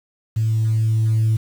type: tone with level ramp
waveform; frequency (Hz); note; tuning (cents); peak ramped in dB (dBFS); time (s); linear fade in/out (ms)
sine; 110.7; A2; +11; -15 to -12; 0.36-1.37; 10
effects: tanh soft clip ceiling -12 dBFS + 7-bit